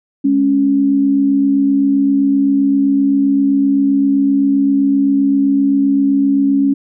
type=tone pair together; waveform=sine; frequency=210 / 277.7 Hz; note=G#3 / C#4; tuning=+19 / +3 cents; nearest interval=perfect fourth; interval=484 cents; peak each=-19 / -10 dBFS; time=0.24-6.74 s; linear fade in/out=10 ms; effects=none